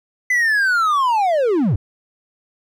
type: linear sweep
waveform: triangle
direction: down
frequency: 2028 to 78.3 Hz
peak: -12 dBFS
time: 0.3-1.76 s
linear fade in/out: 5 ms
effects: none